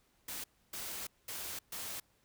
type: noise bursts at uneven times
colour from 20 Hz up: white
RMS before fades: -42 dBFS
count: 4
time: 0.28-0.44 / 0.73-1.07 / 1.28-1.59 / 1.72-2 s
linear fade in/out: 5 ms
effects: pink hiss -72 dBFS RMS until 2.24 s